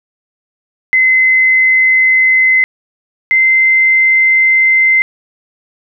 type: tone pair in turn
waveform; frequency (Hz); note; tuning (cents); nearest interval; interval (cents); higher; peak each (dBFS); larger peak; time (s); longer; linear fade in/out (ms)
sine; 2050 / 2074; C7 / C7; -36 / -16; unison; 20; second; -6; neither; 0.93-2.64 / 3.31-5.02; neither; 0
effects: none